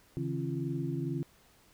sine tone cluster, 139.1 / 161.2 / 269.2 / 341.6 Hz, C#3 / E3 / C4 / F4, +6 / -38 / +49 / -38 cents, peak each -35 / -37 / -38 / -38 dBFS, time 0.17-1.23 s, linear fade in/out 0 ms, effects pink hiss -63 dBFS RMS until 1.73 s

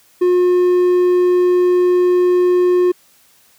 triangle tone, 359 Hz, F4, 48 cents sharp, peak -8 dBFS, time 0.21-2.92 s, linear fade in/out 10 ms, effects white hiss -52 dBFS RMS until 3.58 s + high-pass 60 Hz 12 dB/octave

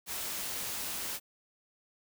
white noise, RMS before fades -37 dBFS, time 0.06-1.2 s, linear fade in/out 50 ms, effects none

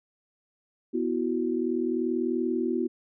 sine chord, B suspended fourth, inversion none, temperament equal, 246.9 / 329.6 / 370 Hz, B3 / E4 / F#4, 0 / 0 / 0 cents, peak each -29 dBFS, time 0.93-2.88 s, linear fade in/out 20 ms, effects none

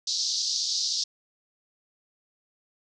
pink band-pass noise, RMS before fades -28 dBFS, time 0.07-1.04 s, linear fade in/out 5 ms, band 4100 to 6000 Hz, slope 48 dB/octave, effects none

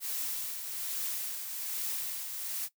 blue noise with tremolo, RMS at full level -34 dBFS, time 0-2.69 s, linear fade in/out 50 ms, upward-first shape triangle, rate 1.2 Hz, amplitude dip 50%, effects noise-tail reverb RT60 0.1 s tail -17 dB re dry

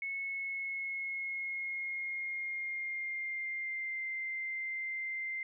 sine tone with pitch glide, 2196 to 2087 Hz, C#7 to C7, -17 to -5 cents, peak -35 dBFS, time 0.02-5.43 s, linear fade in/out 2 ms, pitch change -88 cents, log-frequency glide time 0.2-4.05 s, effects none

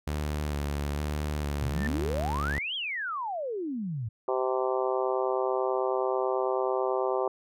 sawtooth tone with vibrato, 73.4 Hz, D2, in tune, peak -25 dBFS, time 0.07-2.59 s, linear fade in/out 5 ms, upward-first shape square, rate 1.1 Hz, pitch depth 29 cents each way
sine exponential two-way sweep, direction up then down, 103.83 to 3348 to 103.83 Hz, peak -30 dBFS, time 1.61-4.09 s, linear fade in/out 10 ms, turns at 2.75 s
sine tone with exponential growth, 1785 Hz, A6, 24 cents sharp, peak -28 dBFS, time 1.69-1.87 s, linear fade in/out 1 ms, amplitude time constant 38 ms
harmonic tone, 129.2 Hz, C3, 21 cents flat, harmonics 3 / 4 / 5 / 6 / 7 / 8 / 9, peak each -29 / -31 / -33 / -35 / -36 / -37 / -38 dBFS, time 4.28-7.28 s, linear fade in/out 2 ms
effects none

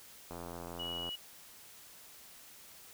click train, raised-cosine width 1 ms, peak -30 dBFS, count 68, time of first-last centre 0.31-1.09 s, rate 85.9 Hz
sine tone, 2918 Hz, F#7, 25 cents flat, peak -38 dBFS, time 0.79-1.16 s, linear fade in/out 10 ms
effects white hiss -55 dBFS RMS until 2.93 s

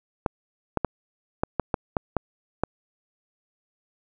clicks, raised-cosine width 1 ms, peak -8 dBFS, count 9, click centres 0.262 / 0.773 / 0.847 / 1.435 / 1.597 / 1.742 / 1.968 / 2.167 / 2.636 s, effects none

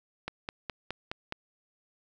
click train, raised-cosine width 0.3 ms, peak -18 dBFS, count 6, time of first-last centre 0.28-1.324 s, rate 4.79 Hz, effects none

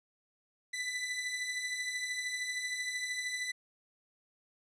sawtooth beating tone pair, 1982 / 1995 Hz, B6 / B6, +6 / +17 cents, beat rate 13 Hz, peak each -38 / -32 dBFS, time 0.73-3.52 s, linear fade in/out 10 ms, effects resampled to 22050 Hz

